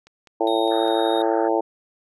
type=click train; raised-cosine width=0.2 ms; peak=-30 dBFS; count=5; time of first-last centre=0.07-0.88 s; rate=4.94 Hz
type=harmonic tone; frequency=112.1 Hz; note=A2; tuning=33 cents sharp; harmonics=3 / 4 / 5 / 6 / 7 / 8; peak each=-23 / -24 / -25 / -26 / -26 / -27 dBFS; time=0.4-1.61 s; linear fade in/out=10 ms
type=tone with vibrato; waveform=triangle; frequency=3729 Hz; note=A#7; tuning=in tune; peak=-29 dBFS; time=0.47-1.22 s; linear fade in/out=2 ms; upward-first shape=square; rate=17 Hz; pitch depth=8 cents each way
type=band-pass noise; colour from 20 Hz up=white; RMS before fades=-39 dBFS; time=0.7-1.49 s; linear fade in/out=20 ms; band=1200 to 1700 Hz; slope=96 dB/octave
effects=none